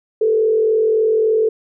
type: tone with frequency modulation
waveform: sine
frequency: 440 Hz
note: A4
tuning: in tune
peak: -12 dBFS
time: 0.21-1.49 s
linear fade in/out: 5 ms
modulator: 43.5 Hz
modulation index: 0.58
effects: none